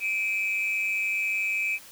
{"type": "tone pair together", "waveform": "sine", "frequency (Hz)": [2347, 2545], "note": ["D7", "D#7"], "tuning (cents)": [-2, 39], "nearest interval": "minor second", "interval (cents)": 141, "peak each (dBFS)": -26, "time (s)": [0, 1.79], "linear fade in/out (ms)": 50, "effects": ["tanh soft clip ceiling -20 dBFS", "white hiss -48 dBFS RMS until 1.91 s"]}